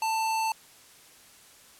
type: tone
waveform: square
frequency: 888 Hz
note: A5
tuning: 16 cents sharp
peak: -26 dBFS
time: 0.02-0.52 s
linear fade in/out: 2 ms
effects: white hiss -54 dBFS RMS until 1.79 s + low-pass 12000 Hz 12 dB/octave